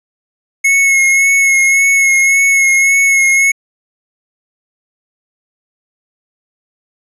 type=tone with vibrato; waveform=square; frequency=2182 Hz; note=C#7; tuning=28 cents flat; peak=-8 dBFS; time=0.64-3.52 s; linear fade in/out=10 ms; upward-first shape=sine; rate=1.8 Hz; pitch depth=22 cents each way; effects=resampled to 24000 Hz + 8-bit